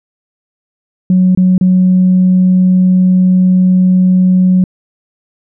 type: tone with dropouts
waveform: sine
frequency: 184.1 Hz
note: F#3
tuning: 8 cents flat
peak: -4 dBFS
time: 1.1-4.64 s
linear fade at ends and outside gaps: 2 ms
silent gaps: 1.35-1.374 / 1.58-1.611 s
effects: tanh soft clip ceiling -1 dBFS